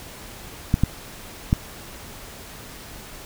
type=clicks; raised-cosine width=5 ms; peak=-4 dBFS; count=3; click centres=0.741 / 0.836 / 1.529 s; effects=pink hiss -40 dBFS RMS until 3.25 s